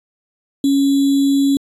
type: tone with sample-and-hold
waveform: sine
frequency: 277.2 Hz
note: C#4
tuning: in tune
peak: -11 dBFS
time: 0.64-1.57 s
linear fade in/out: 2 ms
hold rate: 3675 Hz
effects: resampled to 32000 Hz